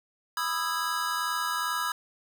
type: chord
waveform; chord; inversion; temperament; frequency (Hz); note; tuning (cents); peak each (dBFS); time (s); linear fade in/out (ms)
square; E major seventh; second; just; 988.9 / 1236.1 / 1318.5 / 1648.1; B5 / D#6 / E6 / G#6; +2 / -12 / 0 / -14; -34; 0.37-1.92; 2
effects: none